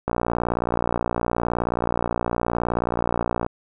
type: click train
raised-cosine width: 1 ms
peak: -8 dBFS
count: 201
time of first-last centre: 0.08-3.464 s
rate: 59.1 Hz
effects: none